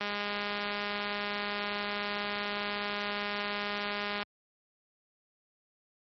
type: click train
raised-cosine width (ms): 0.3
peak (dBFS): -18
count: 866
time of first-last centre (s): 0.01-4.23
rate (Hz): 205
effects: high-pass 80 Hz 12 dB/octave + MP3 32 kbps